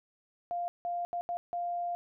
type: tone bursts at uneven times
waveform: sine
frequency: 698.5 Hz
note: F5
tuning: in tune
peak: -31 dBFS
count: 5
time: 0.51-0.68 / 0.85-1.05 / 1.13-1.21 / 1.29-1.37 / 1.53-1.95 s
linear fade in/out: 0 ms
effects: none